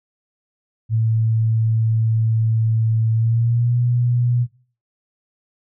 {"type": "tone with pitch glide", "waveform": "sine", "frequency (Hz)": [112, 121.43], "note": ["A2", "B2"], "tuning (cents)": [31, -29], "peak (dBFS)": -15, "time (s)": [0.89, 4.47], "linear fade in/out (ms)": 50, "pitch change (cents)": 140, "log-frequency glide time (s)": [3.12, 3.77], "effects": ["noise-tail reverb RT60 0.4 s tail -17 dB re dry"]}